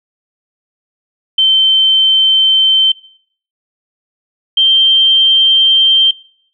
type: tone pair in turn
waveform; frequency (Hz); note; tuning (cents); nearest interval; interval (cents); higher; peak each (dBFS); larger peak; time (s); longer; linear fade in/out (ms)
sine; 3100 / 3145; G7 / G7; -20 / +5; unison; 25; second; -6; neither; 1.38-2.92 / 4.57-6.11; neither; 5
effects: noise-tail reverb RT60 0.6 s tail -20 dB re dry

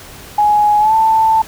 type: tone with pitch glide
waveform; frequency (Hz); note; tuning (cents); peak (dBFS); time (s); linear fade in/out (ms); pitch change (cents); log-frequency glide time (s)
sine; 836 to 885.7; G#5 to A5; +11 to +11; -8; 0.38-1.42; 5; +100; 0.79-0.94
effects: pink hiss -35 dBFS RMS until 1.47 s

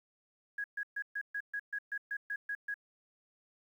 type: tone bursts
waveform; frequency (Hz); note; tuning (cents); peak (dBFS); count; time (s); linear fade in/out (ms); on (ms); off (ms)
sine; 1658; G#6; -3; -34; 12; 0.58-2.742; 5; 61; 130
effects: 11-bit

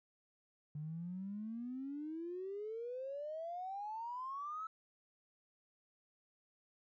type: exponential sweep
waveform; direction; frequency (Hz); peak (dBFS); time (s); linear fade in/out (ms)
triangle; up; 146.83 to 1321; -37; 0.75-4.67; 5
effects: tanh soft clip ceiling -39 dBFS + resampled to 16000 Hz

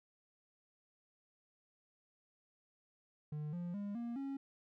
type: tone with pitch steps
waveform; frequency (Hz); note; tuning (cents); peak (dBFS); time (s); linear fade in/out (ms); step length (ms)
triangle; 150.3 / 174.66 / 203 / 235.8 / 274.1; D3 / F3 / G#3 / A#3 / C#4; +40 / 0 / -39 / +20 / -19; -37; 3.32-4.37; 5; 210
effects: none

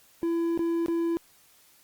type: tone with dropouts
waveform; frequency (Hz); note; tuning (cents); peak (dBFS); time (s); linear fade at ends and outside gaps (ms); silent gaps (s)
triangle; 335.5; E4; +31; -22; 0.23-1.17; 0; 0.576-0.592 / 0.861-0.883
effects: white hiss -59 dBFS RMS until 1.83 s + Opus 48 kbps

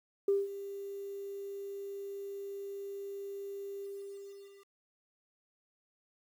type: tone with ADSR envelope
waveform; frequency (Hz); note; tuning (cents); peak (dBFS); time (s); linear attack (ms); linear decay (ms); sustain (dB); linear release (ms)
sine; 397.6; G4; +25; -23; 0.28-4.71; 4; 190; -16; 880
effects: tanh soft clip ceiling -19 dBFS + 10-bit

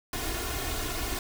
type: noise with comb filter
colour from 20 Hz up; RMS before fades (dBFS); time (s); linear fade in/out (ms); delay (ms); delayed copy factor
pink; -32; 0.13-1.19; 2; 2.8; +0.75
effects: none

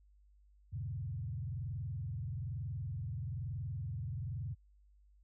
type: tone with frequency modulation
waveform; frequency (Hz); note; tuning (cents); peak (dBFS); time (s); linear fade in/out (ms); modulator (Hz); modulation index
sine; 111.7; A2; +27; -37; 0.72-4.55; 20; 21.1; 1.5
effects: added 50 Hz sine -62 dBFS peak until 5.23 s

